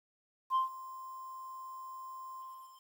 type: tone with ADSR envelope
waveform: sine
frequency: 1046.5 Hz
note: C6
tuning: in tune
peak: -23 dBFS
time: 0.5-2.85 s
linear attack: 56 ms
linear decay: 130 ms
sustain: -20 dB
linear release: 440 ms
effects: tanh soft clip ceiling -25 dBFS + 10-bit